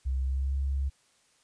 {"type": "tone with pitch glide", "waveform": "sine", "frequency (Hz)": [65.6, 68.35], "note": ["C2", "C#2"], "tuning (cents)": [5, -24], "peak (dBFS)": -26, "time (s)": [0.05, 0.9], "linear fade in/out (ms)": 20, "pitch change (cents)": 71, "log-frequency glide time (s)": [0.22, 0.55], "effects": ["white hiss -66 dBFS RMS until 1.43 s", "resampled to 22050 Hz"]}